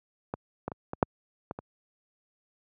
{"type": "clicks", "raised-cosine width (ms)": 1, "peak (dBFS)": [-17, -18, -23, -19, -6, -20, -23], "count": 7, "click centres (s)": [0.339, 0.68, 0.718, 0.934, 1.028, 1.511, 1.589], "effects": ["high-pass 80 Hz 12 dB/octave"]}